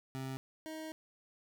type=tone pair in turn; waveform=25% pulse; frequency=132.6 / 315.4 Hz; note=C3 / D#4; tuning=+23 / +24 cents; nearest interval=octave + minor third; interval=1501 cents; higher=second; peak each=-35 / -38 dBFS; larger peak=first; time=0.15-0.37 / 0.66-0.92 s; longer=second; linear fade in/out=0 ms; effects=none